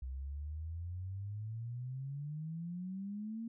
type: exponential sweep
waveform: sine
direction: up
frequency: 63.2 to 232.3 Hz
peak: -39 dBFS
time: 0.02-3.48 s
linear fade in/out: 5 ms
effects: none